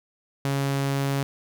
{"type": "tone", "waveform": "sawtooth", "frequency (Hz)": 138.4, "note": "C#3", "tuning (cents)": -2, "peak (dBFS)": -19, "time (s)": [0.45, 1.23], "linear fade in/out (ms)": 0, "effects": []}